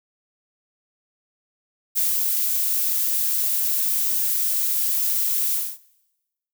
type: noise with ADSR envelope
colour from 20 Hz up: violet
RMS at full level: -20 dBFS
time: 1.95-5.78 s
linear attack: 29 ms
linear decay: 160 ms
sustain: -2 dB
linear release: 250 ms
effects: noise-tail reverb RT60 1.0 s tail -21 dB re dry